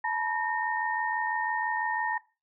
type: tone cluster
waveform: sine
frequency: 871 / 957 / 1835 Hz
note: A5 / A#5 / A#6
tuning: -18 / +45 / -28 cents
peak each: -31 dBFS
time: 0.04-2.18 s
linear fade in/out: 5 ms
effects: noise-tail reverb RT60 0.3 s tail -19 dB re dry